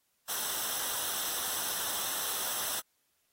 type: noise with comb filter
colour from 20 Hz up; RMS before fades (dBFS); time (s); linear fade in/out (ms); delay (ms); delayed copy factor
white; -34; 0.28-2.81; 20; 0.43; -0.65
effects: white hiss -75 dBFS RMS until 3.32 s + AAC 48 kbps